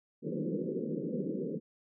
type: band-pass noise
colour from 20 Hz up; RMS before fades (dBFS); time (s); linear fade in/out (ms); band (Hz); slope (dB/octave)
pink; -35; 0.22-1.6; 50; 150 to 520; 96
effects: none